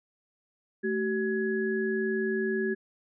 sine tone cluster, 219.3 / 380.9 / 1680 Hz, A3 / G4 / G#6, -6 / -50 / +19 cents, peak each -31 / -28 / -34 dBFS, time 0.83-2.75 s, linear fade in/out 20 ms, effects none

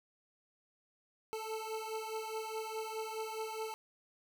25% pulse beating tone pair, 438.1 / 442.9 Hz, A4 / A4, -7 / +11 cents, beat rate 4.8 Hz, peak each -37 / -39 dBFS, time 1.33-3.74 s, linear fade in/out 0 ms, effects none

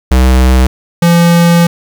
square tone pair in turn, 64 / 170.86 Hz, C2 / F3, -38 / -38 cents, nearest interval octave + perfect fourth, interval 1700 cents, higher second, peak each -5 dBFS, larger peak neither, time 0.11-0.67 / 1.02-1.67 s, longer second, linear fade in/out 5 ms, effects 7-bit

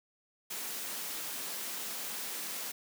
white high-pass noise, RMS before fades -39 dBFS, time 0.5-2.72 s, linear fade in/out 10 ms, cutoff 160 Hz, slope 48 dB/octave, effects none

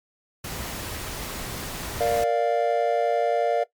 pink noise, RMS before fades -33 dBFS, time 0.44-2.24 s, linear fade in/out 5 ms
triangle chord, Bb major, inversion none, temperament equal, 466.2 / 587.3 / 698.5 Hz, Bb4 / D5 / F5, 0 / 0 / 0 cents, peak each -22 dBFS, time 2-3.64 s, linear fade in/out 10 ms
effects noise-tail reverb RT60 0.1 s tail -17 dB re dry + MP3 96 kbps

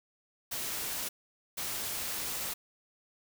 white noise bursts at uneven times, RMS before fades -36 dBFS, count 2, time 0.51-1.09 / 1.57-2.54 s, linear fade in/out 10 ms, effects none

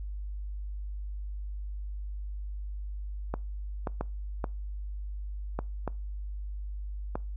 clicks, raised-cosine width 1 ms, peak -17 dBFS, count 7, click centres 3.34 / 3.872 / 4.01 / 4.442 / 5.59 / 5.877 / 7.155 s, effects noise-tail reverb RT60 0.3 s tail -24 dB re dry + added 50 Hz sine -34 dBFS peak until 7.36 s

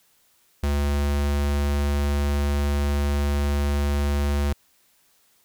square tone, 71.8 Hz, D2, 39 cents flat, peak -21 dBFS, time 0.63-4.53 s, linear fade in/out 5 ms, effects white hiss -62 dBFS RMS until 5.44 s

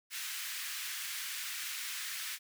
pink high-pass noise, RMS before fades -40 dBFS, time 0.1-2.39 s, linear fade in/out 50 ms, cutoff 1600 Hz, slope 24 dB/octave, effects none

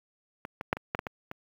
clicks, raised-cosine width 0.5 ms, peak -22 / -19 / -9 / -21 / -13 / -15 / -18 / -22 dBFS, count 8, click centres 0.451 / 0.611 / 0.729 / 0.769 / 0.949 / 0.991 / 1.068 / 1.314 s, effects high-pass 60 Hz 12 dB/octave + 8-bit

